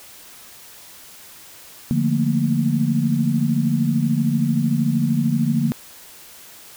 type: chord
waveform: sine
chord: Bb major seventh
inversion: first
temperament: equal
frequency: 146.83 / 174.61 / 220 / 233.1 Hz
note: D3 / F3 / A3 / Bb3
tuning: 0 / 0 / 0 / 0 cents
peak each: -21 / -24 / -24 / -20 dBFS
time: 1.91-5.72 s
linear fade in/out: 0 ms
effects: white hiss -43 dBFS RMS until 6.76 s